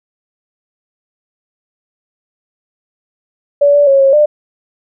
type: tone with pitch steps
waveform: sine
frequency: 573 / 579 / 548 / 543 / 598 Hz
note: D5 / D5 / C#5 / C#5 / D5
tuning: -43 / -25 / -20 / -36 / +31 cents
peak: -5 dBFS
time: 3.61-4.26 s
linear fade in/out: 10 ms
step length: 130 ms
effects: none